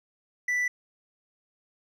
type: tone with hard clipping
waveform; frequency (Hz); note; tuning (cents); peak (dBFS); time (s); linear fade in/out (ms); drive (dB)
sine; 1975.5; B6; 0; -25; 0.48-0.68; 5; 3
effects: none